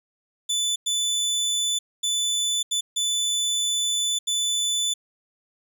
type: tone bursts at uneven times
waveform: 25% pulse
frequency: 3497 Hz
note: A7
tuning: 11 cents flat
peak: -18 dBFS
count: 6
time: 0.49-0.76 / 0.86-1.79 / 2.03-2.63 / 2.71-2.81 / 2.96-4.19 / 4.27-4.94 s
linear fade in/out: 10 ms
effects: none